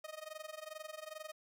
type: tone with amplitude modulation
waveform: sawtooth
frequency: 622.3 Hz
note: D#5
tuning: in tune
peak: -38 dBFS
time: 0.04-1.32 s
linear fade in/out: 5 ms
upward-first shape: sine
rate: 22.4 Hz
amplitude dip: 90%
effects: none